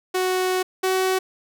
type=tone pair in turn; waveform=sawtooth; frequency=370 / 375.8 Hz; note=F#4 / F#4; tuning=0 / +27 cents; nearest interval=unison; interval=27 cents; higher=second; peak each=-16 / -15 dBFS; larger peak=second; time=0.14-0.63 / 0.83-1.19 s; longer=first; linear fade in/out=10 ms; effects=none